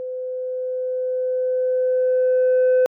sine tone with level ramp, 509 Hz, C5, 48 cents flat, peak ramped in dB -26 to -10 dBFS, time 0-2.86 s, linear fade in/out 0 ms, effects tanh soft clip ceiling -12 dBFS

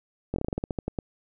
slowing click train, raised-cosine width 2 ms, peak -15 dBFS, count 13, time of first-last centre 0.34-0.988 s, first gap 21 ms, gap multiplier 1.16, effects none

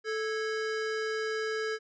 square tone pair together, 437.8 / 1653 Hz, A4 / G#6, -9 / -9 cents, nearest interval octave + major seventh, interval 2300 cents, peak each -32 / -37 dBFS, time 0.04-1.79 s, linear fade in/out 50 ms, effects resampled to 16000 Hz

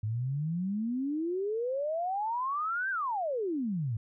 sine exponential two-way sweep, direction up then down, 103.83 to 1611 to 103.83 Hz, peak -29 dBFS, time 0.03-3.97 s, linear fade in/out 5 ms, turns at 2.9 s, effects none

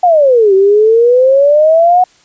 sine exponential two-way sweep, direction down then up, 740 to 379.4 to 740 Hz, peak -4 dBFS, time 0.03-2.04 s, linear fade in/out 5 ms, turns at 0.54 s, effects white hiss -48 dBFS RMS until 2.24 s + resampled to 16000 Hz

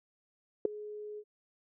sine tone with ADSR envelope, 420.5 Hz, G#4, 22 cents sharp, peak -18 dBFS, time 0.65-1.24 s, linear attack 3 ms, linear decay 6 ms, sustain -22 dB, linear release 57 ms, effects none

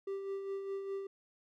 triangle tone with tremolo, 392 Hz, G4, in tune, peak -33 dBFS, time 0.07-1.07 s, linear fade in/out 5 ms, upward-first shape sine, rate 4.9 Hz, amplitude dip 45%, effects none

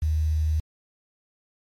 sine tone with quantisation, 77.78 Hz, D#2, in tune, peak -20 dBFS, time 0.02-0.6 s, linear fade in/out 5 ms, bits 8, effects MP3 64 kbps

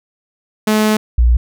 sawtooth / sine tone pair in turn, 214.8 / 59.6 Hz, A3 / A#1, -41 / +39 cents, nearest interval octave + minor seventh, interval 2220 cents, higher first, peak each -7 dBFS, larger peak neither, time 0.67-0.97 / 1.18-1.37 s, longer first, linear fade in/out 5 ms, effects none

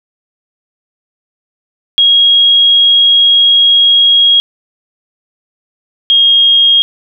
sine tone pair in turn, 3286 / 3254 Hz, G#7 / G#7, -19 / -36 cents, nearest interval unison, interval 17 cents, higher first, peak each -4 dBFS, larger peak neither, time 1.98-4.4 / 6.1-6.82 s, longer first, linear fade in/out 0 ms, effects none

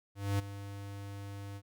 square tone with ADSR envelope, 100 Hz, G2, 35 cents sharp, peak -28 dBFS, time 0.15-1.62 s, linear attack 240 ms, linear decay 14 ms, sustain -14 dB, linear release 57 ms, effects none

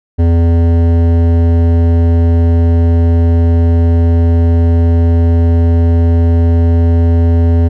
triangle tone with hard clipping, 84.1 Hz, E2, 35 cents sharp, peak -8 dBFS, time 0.18-7.69 s, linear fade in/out 20 ms, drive 17 dB, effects none

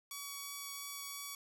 5% pulse tone with vibrato, 1131 Hz, C#6, 34 cents sharp, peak -31 dBFS, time 0.11-1.35 s, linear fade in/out 2 ms, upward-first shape triangle, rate 2.9 Hz, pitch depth 9 cents each way, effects none

